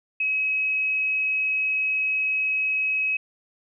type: tone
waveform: sine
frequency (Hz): 2554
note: D#7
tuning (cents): +45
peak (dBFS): -21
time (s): 0.2-3.17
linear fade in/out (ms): 5
effects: none